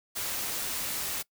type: noise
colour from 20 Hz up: white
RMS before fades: -33 dBFS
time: 0.15-1.23 s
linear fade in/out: 20 ms
effects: noise-tail reverb RT60 0.1 s tail -22 dB re dry